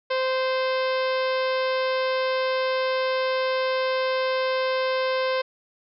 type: harmonic tone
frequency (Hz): 520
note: C5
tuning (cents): -11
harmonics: 1 / 2 / 3 / 4 / 5 / 6 / 7 / 8 / 9 / 10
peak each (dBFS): -23 / -29 / -33 / -35 / -37 / -39 / -40 / -41 / -42 / -43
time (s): 0.1-5.42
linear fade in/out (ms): 10
effects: none